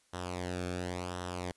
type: tone with flanger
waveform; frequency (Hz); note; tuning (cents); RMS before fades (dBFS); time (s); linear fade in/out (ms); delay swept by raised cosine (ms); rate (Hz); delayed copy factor
sawtooth; 89.6; F2; +45; -38; 0.13-1.52; 10; 0.43 to 1.02; 0.93; -0.7
effects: white hiss -70 dBFS RMS until 1.56 s + resampled to 24000 Hz